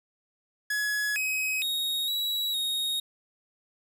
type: tone with pitch steps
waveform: 45% pulse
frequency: 1688 / 2537 / 3754 / 3894 / 3742 Hz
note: G#6 / D#7 / A#7 / B7 / A#7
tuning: +28 / +33 / +11 / -25 / +6 cents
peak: -26 dBFS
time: 0.7-3 s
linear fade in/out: 5 ms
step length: 460 ms
effects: none